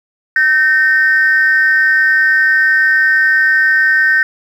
sine tone pair together, 1542.5 / 1833 Hz, G6 / A#6, -28 / -30 cents, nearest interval minor third, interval 298 cents, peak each -10 dBFS, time 0.36-4.23 s, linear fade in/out 2 ms, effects tanh soft clip ceiling -1 dBFS + 7-bit

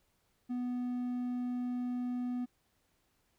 triangle tone, 246.9 Hz, B3, in tune, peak -31 dBFS, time 0.49-2.46 s, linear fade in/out 20 ms, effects pink hiss -75 dBFS RMS until 3.38 s

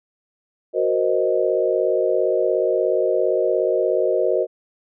sine chord, C half-diminished seventh, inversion second, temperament equal, 370 / 466.2 / 523.3 / 622.3 Hz, Gb4 / Bb4 / C5 / Eb5, 0 / 0 / 0 / 0 cents, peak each -22 dBFS, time 0.73-4.47 s, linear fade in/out 50 ms, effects none

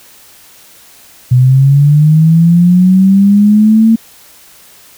sine linear sweep, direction up, 123.47 to 227 Hz, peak -3 dBFS, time 1.31-3.96 s, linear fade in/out 10 ms, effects white hiss -40 dBFS RMS until 4.97 s

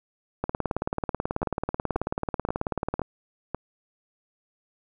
two click trains, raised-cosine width 1 ms, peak -12 / -14 dBFS, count 48 / 5, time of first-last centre 0.44-2.994 / 1.43-3.546 s, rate 18.4 / 1.89 Hz, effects none

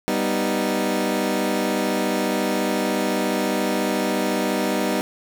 20% pulse chord, G augmented, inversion none, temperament equal, 196 / 246.9 / 311.1 Hz, G3 / B3 / D#4, 0 / 0 / 0 cents, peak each -20 dBFS, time 0.08-5.01 s, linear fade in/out 0 ms, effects 8-bit

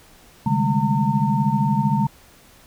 sine tone cluster, 134.8 / 150.5 / 199.3 / 212.1 / 910 Hz, C#3 / D3 / G3 / G#3 / A#5, -48 / +43 / +29 / +37 / -42 cents, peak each -23 dBFS, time 0.46-2.07 s, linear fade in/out 5 ms, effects pink hiss -50 dBFS RMS until 2.66 s

